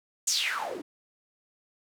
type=noise with band-pass filter sweep; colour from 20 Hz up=white; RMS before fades=-30 dBFS; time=0.27-0.82 s; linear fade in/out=10 ms; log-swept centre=7400 to 270 Hz; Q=6.6; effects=none